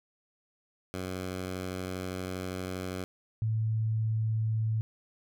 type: tone pair in turn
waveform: 10% pulse / sine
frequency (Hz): 92.5 / 110.48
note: F#2 / A2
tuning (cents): 0 / +8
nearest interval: minor third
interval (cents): 308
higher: second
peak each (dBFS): -26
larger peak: neither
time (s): 0.94-3.04 / 3.42-4.81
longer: first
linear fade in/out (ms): 0
effects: none